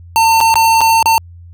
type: tone with dropouts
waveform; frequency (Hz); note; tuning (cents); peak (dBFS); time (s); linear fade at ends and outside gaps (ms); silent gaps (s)
square; 902; A5; +43; -8; 0.16-1.18; 0; 0.404-0.411 / 0.541-0.556 / 0.807-0.814 / 1.027-1.058
effects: added 86 Hz sine -33 dBFS peak until 1.53 s